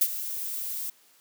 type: noise with ADSR envelope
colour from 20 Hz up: violet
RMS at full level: -20 dBFS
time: 0.01-0.9 s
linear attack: 7 ms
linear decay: 53 ms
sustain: -13 dB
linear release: 5 ms
effects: white hiss -60 dBFS RMS until 1.2 s + high-pass 200 Hz 12 dB/octave